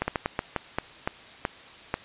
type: slowing click train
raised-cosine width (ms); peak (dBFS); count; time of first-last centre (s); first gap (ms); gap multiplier
0.5; -10; 10; 0.02-1.941; 60; 1.3
effects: white hiss -47 dBFS RMS until 2.04 s + resampled to 8000 Hz